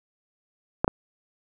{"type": "clicks", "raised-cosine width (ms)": 1, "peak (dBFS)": -6, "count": 2, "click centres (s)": [0.845, 0.879], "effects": []}